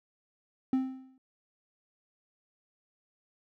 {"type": "tone with exponential decay", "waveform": "triangle", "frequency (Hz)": 261.6, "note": "C4", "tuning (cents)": 0, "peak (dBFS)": -20, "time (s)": [0.73, 1.18], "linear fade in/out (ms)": 2, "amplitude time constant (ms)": 96, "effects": []}